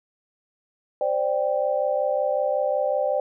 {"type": "chord", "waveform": "sine", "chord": "C suspended second", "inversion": "none", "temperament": "just", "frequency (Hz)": [523.3, 588.7, 784.9], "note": ["C5", "D5", "G5"], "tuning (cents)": [0, 4, 2], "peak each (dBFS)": [-25, -23, -28], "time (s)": [1.01, 3.2], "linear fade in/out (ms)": 2, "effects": []}